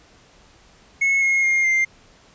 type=tone with pitch steps; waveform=triangle; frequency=2188 / 2158 / 2128 / 2099 Hz; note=C#7 / C#7 / C7 / C7; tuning=-23 / -47 / +29 / +5 cents; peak=-14 dBFS; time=1.01-1.85 s; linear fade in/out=10 ms; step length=210 ms; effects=pink hiss -52 dBFS RMS until 2.34 s + resampled to 16000 Hz